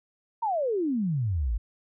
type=exponential sweep; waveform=sine; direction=down; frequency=956 to 48.62 Hz; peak=-24 dBFS; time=0.42-1.58 s; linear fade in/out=10 ms; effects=none